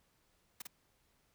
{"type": "noise with echo", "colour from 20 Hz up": "white", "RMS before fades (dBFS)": -44, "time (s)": [0.6, 0.62], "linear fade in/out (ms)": 5, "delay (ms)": 51, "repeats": 1, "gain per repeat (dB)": -2, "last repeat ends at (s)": 0.671, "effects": ["pink hiss -74 dBFS RMS until 1.34 s"]}